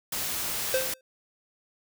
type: noise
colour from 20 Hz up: white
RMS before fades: -31 dBFS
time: 0.12-0.94 s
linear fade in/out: 5 ms
type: tone with exponential decay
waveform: square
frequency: 520 Hz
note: C5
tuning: 11 cents flat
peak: -21 dBFS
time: 0.74-1.01 s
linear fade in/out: 2 ms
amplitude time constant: 57 ms
effects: none